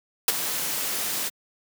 white noise with ADSR envelope, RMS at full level -17 dBFS, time 0.28-1.3 s, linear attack 3 ms, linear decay 26 ms, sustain -11 dB, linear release 25 ms, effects high-pass 150 Hz 12 dB/octave

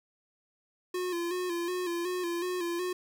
square tone with vibrato, 352.8 Hz, F4, 18 cents sharp, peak -31 dBFS, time 0.94-2.93 s, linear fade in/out 5 ms, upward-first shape square, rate 2.7 Hz, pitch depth 49 cents each way, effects 11-bit

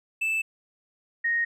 triangle / sine tone pair in turn, 2637 / 1864.6 Hz, E7 / A#6, 0 / 0 cents, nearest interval tritone, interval 600 cents, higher first, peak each -22 dBFS, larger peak neither, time 0.21-0.42 / 1.24-1.45 s, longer neither, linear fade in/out 10 ms, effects none

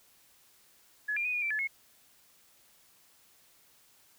sine tone with pitch steps, 1698 / 2396 / 2487 / 2442 / 2340 / 1720 / 2174 Hz, G#6 / D7 / D#7 / D#7 / D7 / A6 / C#7, +38 / +34 / -1 / -33 / -7 / -40 / -34 cents, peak -29 dBFS, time 1.08-1.675 s, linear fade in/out 10 ms, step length 85 ms, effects white hiss -63 dBFS RMS until 4.18 s

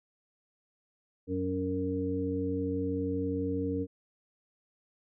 harmonic tone with a mistuned harmonic, 92.3 Hz, F#2, 4 cents flat, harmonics 1 / 2 / 3 / 5, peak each -36 / -39 / -32 / -34 dBFS, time 1.27-3.87 s, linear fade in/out 50 ms, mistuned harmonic 3, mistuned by +30 cents, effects none

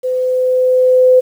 sine tone with level ramp, 509 Hz, C5, 48 cents flat, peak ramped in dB -14 to -4 dBFS, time 0.03-1.21 s, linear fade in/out 20 ms, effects 7-bit

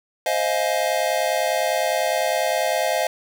square chord, F minor seventh, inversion second, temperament just, 523.8 / 628.6 / 698.5 / 838.1 Hz, C5 / Eb5 / F5 / Ab5, +2 / +18 / 0 / +16 cents, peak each -27 / -24 / -25 / -29 dBFS, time 0.26-3.07 s, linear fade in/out 2 ms, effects none

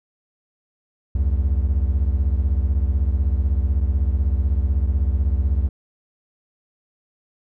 triangle beating tone pair, 65.41 / 81.41 Hz, C2 / E2, 0 / -21 cents, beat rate 16 Hz, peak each -16 / -20 dBFS, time 1.15-5.69 s, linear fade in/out 5 ms, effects none

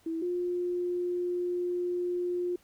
sine tone pair in turn, 327.5 / 354.8 Hz, E4 / F4, -11 / +27 cents, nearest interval minor second, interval 138 cents, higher second, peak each -30 / -28 dBFS, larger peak second, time 0.06-0.22 / 0.22-2.56 s, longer second, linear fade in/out 5 ms, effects pink hiss -64 dBFS RMS until 2.63 s

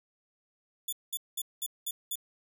5% pulse tone bursts, 3473 Hz, A7, 23 cents flat, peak -24 dBFS, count 6, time 0.88-2.156 s, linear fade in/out 5 ms, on 46 ms, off 200 ms, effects none

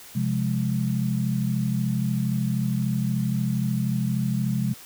sine chord, F minor, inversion second, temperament equal, 130.81 / 174.61 / 207.7 Hz, C3 / F3 / Ab3, 0 / 0 / 0 cents, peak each -25 / -28 / -26 dBFS, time 0.15-4.74 s, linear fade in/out 10 ms, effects white hiss -45 dBFS RMS until 4.85 s

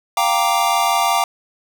square chord, G minor seventh, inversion third, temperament equal, 698.5 / 784 / 932.3 / 1174.7 Hz, F5 / G5 / Bb5 / D6, 0 / 0 / 0 / 0 cents, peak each -21 dBFS, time 0.17-1.24 s, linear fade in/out 2 ms, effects none

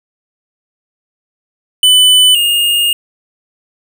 square tone pair in turn, 3000 / 2836 Hz, F#7 / F7, +23 / +26 cents, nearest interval minor second, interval 97 cents, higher first, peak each -5 / -10 dBFS, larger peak first, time 1.83-2.35 / 2.35-2.93 s, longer second, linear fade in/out 2 ms, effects none

